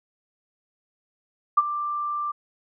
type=tone with ADSR envelope; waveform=sine; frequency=1181 Hz; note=D6; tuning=9 cents sharp; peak=-11 dBFS; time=1.57-2.32 s; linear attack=10 ms; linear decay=34 ms; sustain=-14 dB; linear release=12 ms; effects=none